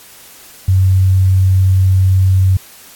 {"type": "tone", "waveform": "sine", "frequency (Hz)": 94.2, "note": "F#2", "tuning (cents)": 32, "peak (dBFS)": -7, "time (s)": [0.68, 2.57], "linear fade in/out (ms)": 5, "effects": ["white hiss -39 dBFS RMS until 2.95 s", "AAC 64 kbps"]}